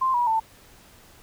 sine tone with pitch steps, 1046.5 / 965.2 / 890.2 Hz, C6 / B5 / A5, 0 / -40 / +20 cents, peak -19 dBFS, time 0.01-0.4 s, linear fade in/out 10 ms, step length 130 ms, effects pink hiss -52 dBFS RMS until 1.22 s

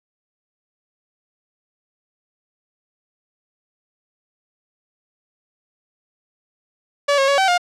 sawtooth tone with pitch steps, 571 / 544 / 561 / 768 / 709 Hz, D5 / C#5 / C#5 / G5 / F5, -49 / -33 / +21 / -36 / +26 cents, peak -10 dBFS, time 7.08-7.58 s, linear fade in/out 10 ms, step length 100 ms, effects low-pass 6000 Hz 12 dB/octave

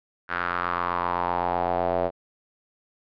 square tone with band-pass filter sweep, 43.93 Hz, F1, 11 cents sharp, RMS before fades -26 dBFS, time 0.28-2.11 s, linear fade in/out 50 ms, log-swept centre 1500 to 610 Hz, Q 3.8, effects resampled to 11025 Hz

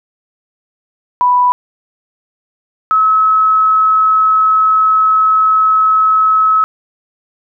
sine tone pair in turn, 987.8 / 1289.3 Hz, B5 / E6, 0 / -39 cents, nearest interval perfect fourth, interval 461 cents, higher second, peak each -7 dBFS, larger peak neither, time 1.21-1.52 / 2.91-6.64 s, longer second, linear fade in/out 0 ms, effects none

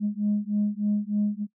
sine beating tone pair, 206.1 / 209.4 Hz, G#3 / G#3, -13 / +15 cents, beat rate 3.3 Hz, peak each -25 dBFS, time 0-1.47 s, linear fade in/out 50 ms, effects noise-tail reverb RT60 0.1 s tail -22 dB re dry + tanh soft clip ceiling -17 dBFS

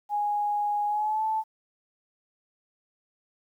sine tone with pitch glide, 828 to 875.2 Hz, G#5 to A5, -5 to -9 cents, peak -24 dBFS, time 0.09-1.44 s, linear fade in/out 50 ms, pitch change +96 cents, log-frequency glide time 0.87-1.24 s, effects 10-bit

